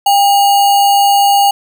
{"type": "tone with sample-and-hold", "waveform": "sine", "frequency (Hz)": 801, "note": "G5", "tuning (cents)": 37, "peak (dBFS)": -6, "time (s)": [0.06, 1.51], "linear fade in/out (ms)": 5, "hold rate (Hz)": 3675, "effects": []}